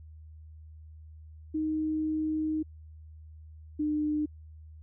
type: tone pair in turn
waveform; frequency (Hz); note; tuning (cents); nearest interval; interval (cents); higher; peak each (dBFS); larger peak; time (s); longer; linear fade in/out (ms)
sine; 311.1 / 301.4; D#4 / D4; 0 / +45; minor second; 55; first; -27 / -26; second; 1.54-2.63 / 3.79-4.26; first; 10
effects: added 78 Hz sine -46 dBFS peak until 4.82 s